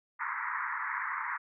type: band-pass noise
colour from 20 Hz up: pink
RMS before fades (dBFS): -35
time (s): 0.19-1.38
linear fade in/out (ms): 20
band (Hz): 920 to 2100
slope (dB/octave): 96
effects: none